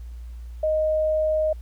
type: tone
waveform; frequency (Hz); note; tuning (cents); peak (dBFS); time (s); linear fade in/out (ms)
sine; 622; D#5; -1; -19; 0.63-1.53; 5
effects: added 59 Hz sine -34 dBFS peak until 1.61 s + pink hiss -60 dBFS RMS until 1.61 s